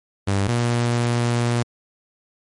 sawtooth tone pair in turn, 99 / 119.41 Hz, G2 / A#2, +18 / +42 cents, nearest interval minor third, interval 324 cents, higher second, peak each -14 dBFS, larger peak neither, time 0.27-0.48 / 0.48-1.63 s, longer second, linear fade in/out 10 ms, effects MP3 48 kbps

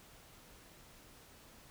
silence, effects pink hiss -59 dBFS RMS until 1.7 s

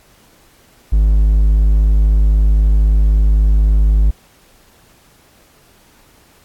triangle tone, 51.91 Hz, G#1, in tune, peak -6 dBFS, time 0.92-4.11 s, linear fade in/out 10 ms, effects pink hiss -50 dBFS RMS until 6.44 s + AAC 64 kbps

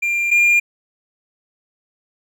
triangle tone pair in turn, 2387 / 2405 Hz, D7 / D7, +28 / +41 cents, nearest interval unison, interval 13 cents, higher second, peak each -15 / -9 dBFS, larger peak second, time 0.02-0.31 / 0.31-0.6 s, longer neither, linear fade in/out 10 ms, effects none

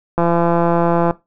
click train, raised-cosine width 1 ms, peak -3 dBFS, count 159, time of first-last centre 0.18-1.109 s, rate 170 Hz, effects noise-tail reverb RT60 0.2 s tail -18 dB re dry

